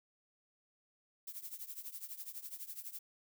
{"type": "noise with tremolo", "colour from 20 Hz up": "violet", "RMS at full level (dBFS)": -43, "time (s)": [1.27, 2.99], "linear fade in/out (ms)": 5, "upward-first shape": "triangle", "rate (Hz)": 12, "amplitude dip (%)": 90, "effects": []}